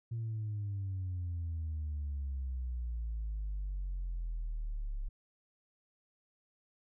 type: exponential sweep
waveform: sine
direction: down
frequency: 116.54 to 34 Hz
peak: -33 dBFS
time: 0.11-5.09 s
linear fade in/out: 10 ms
effects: tanh soft clip ceiling -32 dBFS